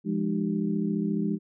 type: tone cluster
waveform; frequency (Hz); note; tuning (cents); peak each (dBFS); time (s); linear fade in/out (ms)
sine; 173.6 / 208.1 / 306 / 386.5; F3 / G#3 / D#4 / G4; -10 / +4 / -29 / -24; -30 / -27 / -32 / -36; 0.04-1.39; 50
effects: none